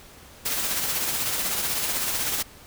white noise with tremolo, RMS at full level -25 dBFS, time 0.45-2.43 s, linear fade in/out 10 ms, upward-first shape sine, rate 16 Hz, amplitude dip 35%, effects pink hiss -48 dBFS RMS until 2.66 s

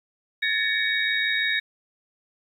sine tone cluster, 1713 / 1819 / 2248 / 3764 Hz, A6 / A#6 / C#7 / A#7, -47 / -43 / +24 / +16 cents, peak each -27 dBFS, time 0.42-1.6 s, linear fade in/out 10 ms, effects 9-bit

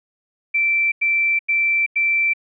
sine tone bursts, 2339 Hz, D7, 8 cents flat, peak -15 dBFS, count 4, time 0.54-2.336 s, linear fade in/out 10 ms, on 380 ms, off 92 ms, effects none

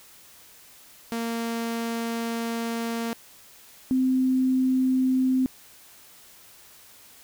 sawtooth / sine tone pair in turn, 230.7 / 259 Hz, A#3 / C4, -18 / -17 cents, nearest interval major second, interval 201 cents, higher second, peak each -23 / -19 dBFS, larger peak second, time 1.12-3.13 / 3.91-5.46 s, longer first, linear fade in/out 0 ms, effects white hiss -51 dBFS RMS until 7.23 s

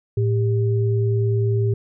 sine tone pair together, 111.3 / 396.6 Hz, A2 / G4, +20 / +20 cents, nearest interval octave + minor seventh, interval 2200 cents, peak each -17 / -24 dBFS, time 0.17-1.74 s, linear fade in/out 5 ms, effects none

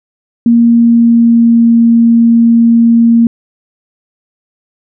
sine tone with pitch glide, 234.1 to 231.9 Hz, A#3 to A#3, +8 to -9 cents, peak -3 dBFS, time 0.46-3.27 s, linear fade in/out 2 ms, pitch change -17 cents, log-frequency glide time 0.6-1.74 s, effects none

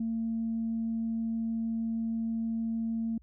sine tone, 226.6 Hz, A#3, 49 cents flat, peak -28 dBFS, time 0-3.18 s, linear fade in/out 5 ms, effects tanh soft clip ceiling -24 dBFS + added 60 Hz sine -55 dBFS peak until 3.22 s

